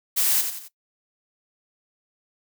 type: noise with echo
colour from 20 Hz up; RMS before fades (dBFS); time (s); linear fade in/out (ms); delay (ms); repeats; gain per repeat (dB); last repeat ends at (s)
blue; -21; 0.16-0.42; 20; 89; 3; -7; 0.687
effects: noise-tail reverb RT60 0.1 s tail -19 dB re dry